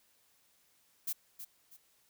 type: noise with echo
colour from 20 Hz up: violet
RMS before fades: -35 dBFS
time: 1.07-1.13 s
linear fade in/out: 10 ms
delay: 320 ms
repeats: 2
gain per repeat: -10 dB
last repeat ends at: 1.77 s
effects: white hiss -70 dBFS RMS until 2.09 s